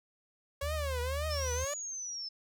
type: tone with vibrato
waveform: sawtooth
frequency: 550 Hz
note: C#5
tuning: 14 cents flat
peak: -31 dBFS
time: 0.61-1.74 s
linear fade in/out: 5 ms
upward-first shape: triangle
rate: 1.9 Hz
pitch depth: 240 cents each way
type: tone with pitch glide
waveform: sine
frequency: 75.6 to 77.28 Hz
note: D#2 to D#2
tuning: -49 to -11 cents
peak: -34 dBFS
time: 0.62-1.65 s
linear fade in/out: 10 ms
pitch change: +38 cents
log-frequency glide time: 1.23-1.34 s
type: linear two-way sweep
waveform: sine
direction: up then down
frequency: 5210 to 6860 to 5210 Hz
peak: -37 dBFS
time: 1.3-2.29 s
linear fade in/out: 10 ms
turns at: 1.75 s
effects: none